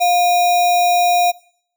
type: tone with sample-and-hold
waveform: sine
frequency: 706 Hz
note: F5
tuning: 19 cents sharp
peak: -11 dBFS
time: 0-1.32 s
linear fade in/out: 20 ms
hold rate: 3150 Hz
effects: noise-tail reverb RT60 0.6 s tail -22 dB re dry